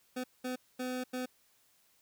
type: tone bursts at uneven times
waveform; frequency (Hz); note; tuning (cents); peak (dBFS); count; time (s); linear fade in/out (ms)
25% pulse; 253.2; B3; +43; -31; 4; 0.16-0.24 / 0.44-0.56 / 0.79-1.04 / 1.13-1.26; 10
effects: white hiss -69 dBFS RMS until 2.01 s